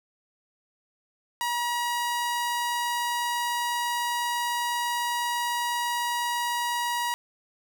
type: tone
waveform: sawtooth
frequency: 958 Hz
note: A#5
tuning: 47 cents sharp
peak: -22 dBFS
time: 1.41-7.14 s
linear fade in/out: 0 ms
effects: none